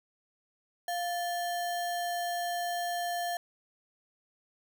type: tone with sample-and-hold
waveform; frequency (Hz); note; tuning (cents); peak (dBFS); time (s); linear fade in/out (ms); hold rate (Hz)
sine; 699; F5; +1; -30; 0.88-3.37; 2; 2450
effects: none